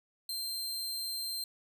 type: tone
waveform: sawtooth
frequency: 4152 Hz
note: C8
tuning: 14 cents flat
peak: -32 dBFS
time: 0.29-1.44 s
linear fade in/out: 2 ms
effects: none